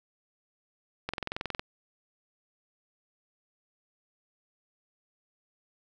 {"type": "click train", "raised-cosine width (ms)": 0.3, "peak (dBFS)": -16, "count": 12, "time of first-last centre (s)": [1.09, 1.595], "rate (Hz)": 21.8, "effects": []}